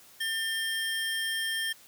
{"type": "tone pair together", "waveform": "square", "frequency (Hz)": [1795, 3198], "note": ["A6", "G7"], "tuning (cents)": [34, 34], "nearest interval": "minor seventh", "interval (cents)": 1000, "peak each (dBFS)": [-32, -33], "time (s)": [0.2, 1.73], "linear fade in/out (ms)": 10, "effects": ["white hiss -55 dBFS RMS until 1.87 s", "high-pass 60 Hz 12 dB/octave"]}